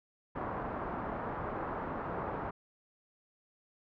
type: low-pass noise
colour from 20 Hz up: white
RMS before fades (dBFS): -38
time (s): 0.35-2.51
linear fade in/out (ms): 10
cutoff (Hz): 1200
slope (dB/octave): 24
effects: none